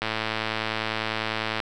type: click train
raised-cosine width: 0.3 ms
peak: -10 dBFS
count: 175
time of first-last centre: 0.02-1.602 s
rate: 110 Hz
effects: none